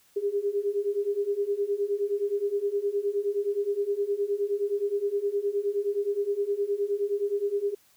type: beating tone pair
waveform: sine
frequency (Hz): 399.4 / 409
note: G4 / G#4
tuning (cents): +32 / -26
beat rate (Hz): 9.6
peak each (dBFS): -29 / -27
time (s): 0.16-7.75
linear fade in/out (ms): 10
effects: white hiss -62 dBFS RMS until 7.96 s